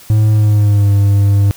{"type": "tone with pitch glide", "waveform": "triangle", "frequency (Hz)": [107.7, 100.49], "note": ["A2", "G2"], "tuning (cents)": [-37, 43], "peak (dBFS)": -5, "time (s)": [0.1, 1.51], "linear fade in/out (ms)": 0, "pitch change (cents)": -120, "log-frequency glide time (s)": [0.31, 0.91], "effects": ["white hiss -39 dBFS RMS until 1.56 s"]}